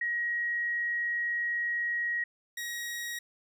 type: tone pair in turn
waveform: sine / sawtooth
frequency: 1896 / 1896 Hz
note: A#6 / A#6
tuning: +29 / +29 cents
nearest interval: unison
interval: 0 cents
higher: neither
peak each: -28 / -31 dBFS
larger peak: first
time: 0.01-2.24 / 2.57-3.19 s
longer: first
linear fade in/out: 5 ms
effects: none

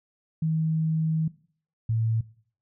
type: tone pair in turn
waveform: sine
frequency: 159.2 / 112.57 Hz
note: D#3 / A2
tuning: +40 / +40 cents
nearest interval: tritone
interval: 600 cents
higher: first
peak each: -22 / -22 dBFS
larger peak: neither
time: 0.42-1.28 / 1.89-2.21 s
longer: first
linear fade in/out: 5 ms
effects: noise-tail reverb RT60 0.5 s tail -19 dB re dry

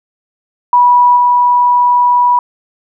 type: tone with level steps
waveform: sine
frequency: 977 Hz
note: B5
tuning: 19 cents flat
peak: -4 / -6 dBFS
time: 0.73-2.39 s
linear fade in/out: 2 ms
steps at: 1.16 s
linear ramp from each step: 10 ms
effects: none

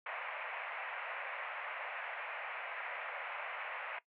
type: band-pass noise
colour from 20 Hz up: white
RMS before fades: -43 dBFS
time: 0.06-3.99 s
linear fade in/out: 5 ms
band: 540 to 2500 Hz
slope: 48 dB/octave
effects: noise-tail reverb RT60 0.1 s tail -18 dB re dry

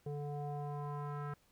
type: tone with low-pass filter sweep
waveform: square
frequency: 145.6 Hz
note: D3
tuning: 15 cents flat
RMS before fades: -41 dBFS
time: 0.06-1.34 s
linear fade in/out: 5 ms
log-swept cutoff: 540 to 1400 Hz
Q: 3.5
effects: pink hiss -71 dBFS RMS until 1.51 s

